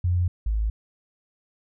sine tone pair in turn, 88.8 / 53.65 Hz, F2 / A1, +29 / -43 cents, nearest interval major sixth, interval 872 cents, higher first, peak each -19 / -21 dBFS, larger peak first, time 0.04-0.28 / 0.46-0.7 s, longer neither, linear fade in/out 5 ms, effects none

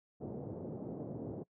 pink band-pass noise, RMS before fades -43 dBFS, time 0.2-1.44 s, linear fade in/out 20 ms, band 110 to 580 Hz, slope 24 dB/octave, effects noise-tail reverb RT60 0.1 s tail -25 dB re dry

